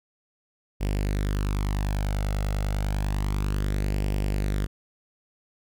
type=tone with flanger; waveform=sawtooth; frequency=50.1 Hz; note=G1; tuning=38 cents sharp; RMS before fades=-26 dBFS; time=0.8-4.67 s; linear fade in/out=20 ms; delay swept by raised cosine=0.38 to 1.48 ms; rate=0.3 Hz; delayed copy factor=+0.55; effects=none